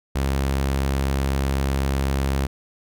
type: tone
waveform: sawtooth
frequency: 68 Hz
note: C#2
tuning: 33 cents flat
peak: -16 dBFS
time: 0.15-2.47 s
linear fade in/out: 10 ms
effects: none